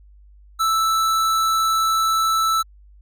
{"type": "tone with hard clipping", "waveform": "sine", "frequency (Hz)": 1318.5, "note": "E6", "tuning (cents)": 0, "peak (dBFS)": -18, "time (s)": [0.59, 2.63], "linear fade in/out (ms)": 20, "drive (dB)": 18, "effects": ["added 50 Hz sine -45 dBFS peak until 3.01 s"]}